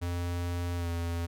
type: tone with pitch glide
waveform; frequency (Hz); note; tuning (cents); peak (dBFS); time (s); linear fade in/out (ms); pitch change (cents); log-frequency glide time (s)
square; 87.31 to 85.07; F2 to F2; 0 to -45; -31; 0.01-1.27; 20; -45; 0.76-0.88
effects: none